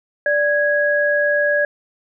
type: tone pair together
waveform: sine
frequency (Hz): 586.2 / 1658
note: D5 / G#6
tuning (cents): -3 / -3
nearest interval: octave + tritone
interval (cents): 1800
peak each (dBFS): -17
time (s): 0.26-1.65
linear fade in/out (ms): 2
effects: none